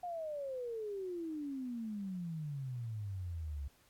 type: exponential sweep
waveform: sine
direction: down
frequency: 723 to 67.9 Hz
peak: -38 dBFS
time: 0.03-3.68 s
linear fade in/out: 5 ms
effects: pink hiss -68 dBFS RMS until 3.89 s + AAC 64 kbps